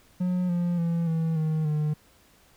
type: tone with pitch steps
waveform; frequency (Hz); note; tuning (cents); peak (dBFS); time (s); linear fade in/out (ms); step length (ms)
triangle; 180.7 / 174.44 / 168.4 / 162.57 / 156.95 / 151.51; F#3 / F3 / E3 / E3 / D#3 / D#3; -41 / -2 / +37 / -24 / +15 / -46; -21; 0.2-1.94; 10; 290
effects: pink hiss -59 dBFS RMS until 2.56 s